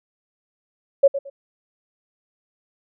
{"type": "tone with echo", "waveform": "sine", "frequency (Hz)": 554.4, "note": "C#5", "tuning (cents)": 0, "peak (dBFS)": -8, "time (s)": [1.03, 1.08], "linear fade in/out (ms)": 10, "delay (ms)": 110, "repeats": 2, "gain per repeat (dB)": -13, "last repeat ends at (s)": 1.3, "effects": []}